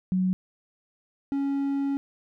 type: tone pair in turn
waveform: sine / triangle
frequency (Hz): 185.4 / 277.8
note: F#3 / C#4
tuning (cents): +4 / +4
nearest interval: perfect fifth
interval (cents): 700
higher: second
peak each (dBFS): -21 / -22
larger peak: first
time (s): 0.12-0.33 / 1.32-1.97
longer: second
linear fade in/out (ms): 0
effects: none